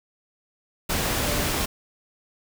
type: tone in noise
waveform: sine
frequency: 587.3 Hz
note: D5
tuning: in tune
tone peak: -33 dBFS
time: 1.22-1.45 s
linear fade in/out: 10 ms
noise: pink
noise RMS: -25 dBFS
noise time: 0.89-1.66 s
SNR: -11 dB
effects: none